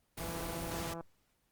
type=noise; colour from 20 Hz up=pink; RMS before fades=-41 dBFS; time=0.17-0.94 s; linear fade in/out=10 ms
type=click train; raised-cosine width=1 ms; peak=-30 dBFS; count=136; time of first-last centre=0.2-1.008 s; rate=167 Hz
effects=pink hiss -75 dBFS RMS until 1.51 s + Opus 24 kbps